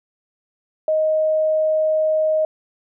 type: tone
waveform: sine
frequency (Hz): 625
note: D#5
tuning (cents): +8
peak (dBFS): -15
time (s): 0.88-2.45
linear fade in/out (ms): 2
effects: none